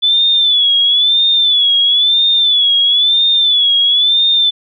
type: tone with vibrato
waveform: sine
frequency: 3464 Hz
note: A7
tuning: 28 cents flat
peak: -8 dBFS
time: 0.02-4.51 s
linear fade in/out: 20 ms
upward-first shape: sine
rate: 1 Hz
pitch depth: 90 cents each way
effects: none